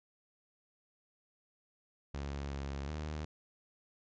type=tone with pitch steps; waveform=sawtooth; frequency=70.3 / 69.4 / 76.4 Hz; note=C#2 / C#2 / D#2; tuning=+25 / +3 / -31 cents; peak=-34 dBFS; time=2.14-3.25 s; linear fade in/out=5 ms; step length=370 ms; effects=resampled to 16000 Hz